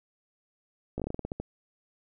slowing click train, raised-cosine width 2 ms, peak -20 dBFS, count 11, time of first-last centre 0.98-1.4 s, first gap 17 ms, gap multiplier 1.19, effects none

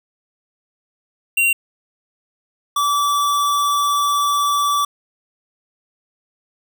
square tone pair in turn, 2757 / 1156 Hz, F7 / D6, -23 / -28 cents, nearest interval octave + minor third, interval 1505 cents, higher first, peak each -14 / -16 dBFS, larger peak first, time 1.37-1.53 / 2.76-4.85 s, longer second, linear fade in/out 5 ms, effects none

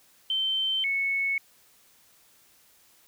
sine tone pair in turn, 3100 / 2206 Hz, G7 / C#7, -20 / -9 cents, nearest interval tritone, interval 589 cents, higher first, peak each -24 dBFS, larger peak neither, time 0.3-0.84 / 0.84-1.38 s, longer neither, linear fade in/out 2 ms, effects white hiss -60 dBFS RMS until 3.07 s

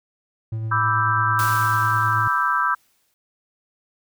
triangle tone with tremolo, 111 Hz, A2, 16 cents sharp, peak -21 dBFS, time 0.52-2.28 s, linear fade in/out 5 ms, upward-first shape sine, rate 9.2 Hz, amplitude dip 25%
sine chord, E minor seventh, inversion second, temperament equal, 987.8 / 1174.7 / 1318.5 / 1568 Hz, B5 / D6 / E6 / G6, 0 / 0 / 0 / 0 cents, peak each -24 / -24 / -22 / -23 dBFS, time 0.71-2.75 s, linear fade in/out 10 ms
white noise with exponential decay, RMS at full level -29 dBFS, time 1.39-3.14 s, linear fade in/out 0 ms, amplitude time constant 380 ms
effects none

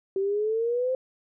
sine exponential sweep, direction up, 382.1 to 523.3 Hz, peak -23 dBFS, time 0.16-0.95 s, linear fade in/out 2 ms, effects none

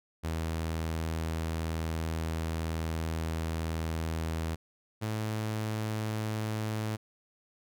sawtooth tone pair in turn, 81 / 108.56 Hz, E2 / A2, -30 / -23 cents, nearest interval perfect fourth, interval 507 cents, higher second, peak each -27 dBFS, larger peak neither, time 0.23-4.56 / 5.01-6.97 s, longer first, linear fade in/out 20 ms, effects none

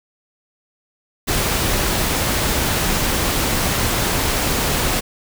pink noise, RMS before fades -19 dBFS, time 1.27-5.01 s, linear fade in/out 20 ms, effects none

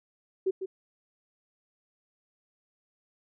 sine tone with echo, 379.5 Hz, F#4, 44 cents sharp, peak -23 dBFS, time 0.46-0.51 s, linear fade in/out 10 ms, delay 150 ms, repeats 1, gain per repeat -8 dB, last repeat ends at 0.66 s, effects none

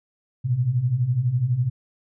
sine beating tone pair, 115.6 / 127.6 Hz, A#2 / C3, -14 / -43 cents, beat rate 12 Hz, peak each -25 / -20 dBFS, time 0.44-1.7 s, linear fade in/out 20 ms, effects none

